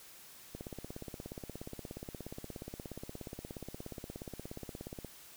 click train, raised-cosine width 2 ms, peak -29 dBFS, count 77, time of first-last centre 0.55-5.047 s, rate 16.9 Hz, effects white hiss -55 dBFS RMS until 5.36 s

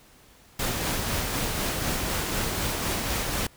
pink noise with tremolo, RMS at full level -27 dBFS, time 0.59-3.47 s, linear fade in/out 5 ms, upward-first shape sine, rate 4 Hz, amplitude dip 25%, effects pink hiss -55 dBFS RMS until 3.56 s

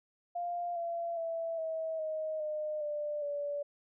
sine tone with pitch steps, 698.5 / 679.8 / 661.6 / 643.9 / 626.6 / 609.8 / 593.5 / 577.6 Hz, F5 / F5 / E5 / E5 / D#5 / D#5 / D5 / D5, 0 / -47 / +6 / -41 / +12 / -35 / +18 / -29 cents, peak -33 dBFS, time 0.35-3.63 s, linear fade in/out 10 ms, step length 410 ms, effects none

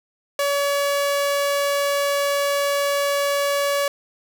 sawtooth tone, 567 Hz, C#5, 39 cents sharp, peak -15 dBFS, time 0.39-3.88 s, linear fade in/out 2 ms, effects none

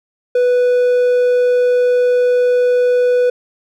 triangle tone, 493.9 Hz, B4, in tune, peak -8 dBFS, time 0.35-3.3 s, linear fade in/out 5 ms, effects none

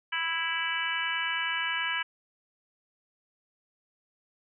harmonic tone, 329.6 Hz, E4, in tune, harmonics 3 / 4 / 5 / 6 / 7 / 8 / 9, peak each -37 / -39 / -32 / -39 / -34 / -41 / -34 dBFS, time 0.12-2.03 s, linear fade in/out 10 ms, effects none

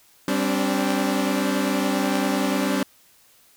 sawtooth chord, G suspended fourth, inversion none, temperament equal with one note detuned, 196 / 261.6 / 288.8 Hz, G3 / C4 / D4, 0 / 0 / -29 cents, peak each -21 dBFS, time 0.28-2.83 s, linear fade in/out 2 ms, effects white hiss -56 dBFS RMS until 3.56 s

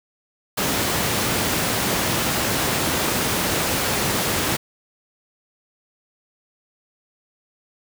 pink high-pass noise, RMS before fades -22 dBFS, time 0.57-4.57 s, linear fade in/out 10 ms, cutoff 100 Hz, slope 12 dB/octave, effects none

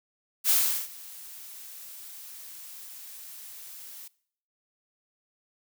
blue noise with ADSR envelope, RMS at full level -21 dBFS, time 0.44-4.08 s, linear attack 55 ms, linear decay 380 ms, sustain -23 dB, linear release 6 ms, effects noise-tail reverb RT60 0.6 s tail -22 dB re dry

